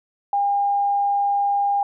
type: tone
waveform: sine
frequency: 806 Hz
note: G5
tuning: 48 cents sharp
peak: -17 dBFS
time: 0.33-1.83 s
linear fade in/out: 2 ms
effects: none